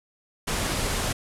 pink low-pass noise, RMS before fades -27 dBFS, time 0.47-1.13 s, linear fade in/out 10 ms, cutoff 12000 Hz, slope 48 dB/octave, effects none

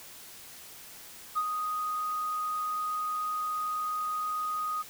sine tone with ADSR envelope, 1244.5 Hz, D#6, in tune, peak -23 dBFS, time 1.35-4.83 s, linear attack 28 ms, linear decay 48 ms, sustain -6 dB, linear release 20 ms, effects tanh soft clip ceiling -20 dBFS + white hiss -48 dBFS RMS until 4.89 s

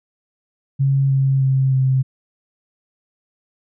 sine tone with pitch steps, 136.8 / 135.07 / 133.37 / 131.68 Hz, C#3 / C#3 / C3 / C3, -23 / -45 / +34 / +11 cents, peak -13 dBFS, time 0.79-2.03 s, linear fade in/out 20 ms, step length 310 ms, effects none

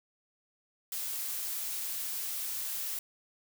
blue noise, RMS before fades -36 dBFS, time 0.92-2.99 s, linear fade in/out 2 ms, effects none

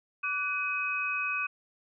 sine tone cluster, 1159 / 1488 / 2530 Hz, D6 / F#6 / D#7, -23 / +9 / +28 cents, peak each -36 / -35 / -30 dBFS, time 0.23-1.47 s, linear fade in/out 10 ms, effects none

